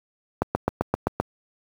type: click train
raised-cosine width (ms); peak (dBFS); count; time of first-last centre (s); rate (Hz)
1; -6; 7; 0.42-1.2; 7.69
effects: high-pass 60 Hz 12 dB/octave + 7-bit